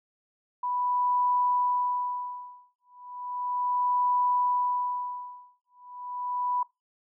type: tone with tremolo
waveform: sine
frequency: 987.8 Hz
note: B5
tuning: in tune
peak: -22 dBFS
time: 0.63-6.63 s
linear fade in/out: 5 ms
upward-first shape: sine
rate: 0.35 Hz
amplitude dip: 100%
effects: noise-tail reverb RT60 0.2 s tail -20 dB re dry